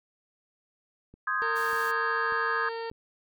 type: click train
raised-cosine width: 3 ms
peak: -37 dBFS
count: 4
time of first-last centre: 1.14-2.915 s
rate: 1.69 Hz
type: chord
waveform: sine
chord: Ab major seventh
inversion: first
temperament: equal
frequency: 1046.5 / 1244.5 / 1568 / 1661.2 Hz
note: C6 / Eb6 / G6 / Ab6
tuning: 0 / 0 / 0 / 0 cents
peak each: -34 / -30 / -34 / -30 dBFS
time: 1.27-2.69 s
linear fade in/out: 5 ms
type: harmonic tone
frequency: 457.6 Hz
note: A#4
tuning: 32 cents flat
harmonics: 1 / 2 / 3 / 4 / 5 / 6 / 7 / 8 / 9 / 10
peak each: -34 / -38 / -47 / -44 / -55 / -51 / -53 / -58 / -57 / -49 dBFS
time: 1.42-2.9 s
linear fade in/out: 0 ms
type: noise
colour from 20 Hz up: white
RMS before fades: -45 dBFS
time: 1.55-1.92 s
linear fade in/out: 20 ms
effects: none